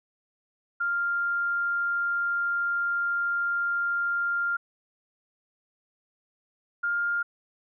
sine tone pair in turn, 1396.9 / 1405.8 Hz, F6 / F6, 0 / +11 cents, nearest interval unison, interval 11 cents, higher second, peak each -24 / -24 dBFS, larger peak neither, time 0.8-4.57 / 6.83-7.23 s, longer first, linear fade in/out 10 ms, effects none

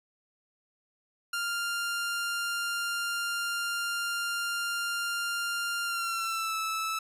sawtooth tone with pitch glide, 1396.9 to 1310.9 Hz, F6 to E6, 0 to -10 cents, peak -26 dBFS, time 1.33-6.99 s, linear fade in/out 5 ms, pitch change -110 cents, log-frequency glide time 5.84-6.56 s, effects resampled to 32000 Hz

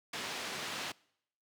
white low-pass noise, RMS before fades -40 dBFS, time 0.13-0.92 s, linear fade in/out 5 ms, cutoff 4000 Hz, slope 12 dB/octave, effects noise-tail reverb RT60 0.7 s tail -24 dB re dry + high-pass 150 Hz 12 dB/octave

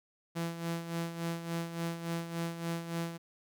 sawtooth tone with tremolo, 167.8 Hz, E3, 31 cents sharp, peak -28 dBFS, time 0.35-3.18 s, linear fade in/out 20 ms, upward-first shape sine, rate 3.5 Hz, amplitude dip 65%, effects none

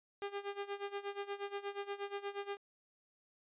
sawtooth tone with tremolo, 402.2 Hz, G4, 44 cents sharp, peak -33 dBFS, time 0.22-2.57 s, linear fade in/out 0 ms, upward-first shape sine, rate 8.4 Hz, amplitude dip 85%, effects resampled to 8000 Hz

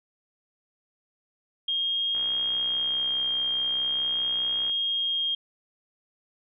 sine tone with vibrato, 3231 Hz, G#7, 48 cents flat, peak -24 dBFS, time 1.68-5.35 s, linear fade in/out 5 ms, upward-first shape sine, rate 0.42 Hz, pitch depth 9 cents each way
click train, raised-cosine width 0.5 ms, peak -29 dBFS, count 166, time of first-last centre 2.15-4.696 s, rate 64.8 Hz
effects none

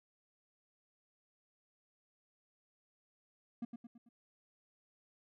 triangle tone with echo, 235.5 Hz, A#3, 18 cents sharp, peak -35 dBFS, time 3.62-3.65 s, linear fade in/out 5 ms, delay 110 ms, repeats 4, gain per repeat -6 dB, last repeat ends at 4.09 s, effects none

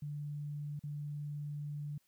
sine tone with dropouts, 146.83 Hz, D3, in tune, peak -38 dBFS, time 0.02-1.98 s, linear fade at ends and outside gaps 5 ms, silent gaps 0.794-0.836 s, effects white hiss -75 dBFS RMS until 2.07 s

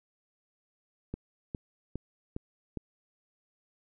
click train, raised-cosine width 3 ms, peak -22 dBFS, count 5, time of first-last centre 1.14-2.773 s, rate 2.45 Hz, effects none

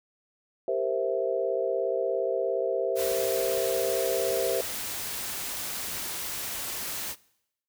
sine chord, C dominant seventh, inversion second, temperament equal, 392 / 466.2 / 523.3 / 659.3 Hz, G4 / Bb4 / C5 / E5, 0 / 0 / 0 / 0 cents, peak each -31 / -31 / -29 / -30 dBFS, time 0.68-4.61 s, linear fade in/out 2 ms
white noise, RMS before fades -34 dBFS, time 2.95-7.16 s, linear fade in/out 50 ms
pink noise with exponential growth, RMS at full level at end -40 dBFS, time 5.76-5.98 s, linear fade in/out 0 ms, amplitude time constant 46 ms
effects noise-tail reverb RT60 0.8 s tail -22 dB re dry

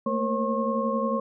sine tone cluster, 222.4 / 233.5 / 473.1 / 540 / 1080 Hz, A3 / A#3 / A#4 / C#5 / C#6, +19 / +3 / +26 / -45 / -45 cents, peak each -28 / -34 / -33 / -28 / -29 dBFS, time 0.06-1.2 s, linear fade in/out 5 ms, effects none

